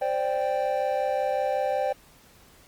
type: chord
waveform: triangle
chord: C suspended second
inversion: none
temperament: just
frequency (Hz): 523.3 / 588.7 / 784.9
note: C5 / D5 / G5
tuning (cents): 0 / +4 / +2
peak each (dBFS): -26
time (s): 0.01-1.93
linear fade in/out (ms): 10
effects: pink hiss -55 dBFS RMS until 2.67 s + Opus 32 kbps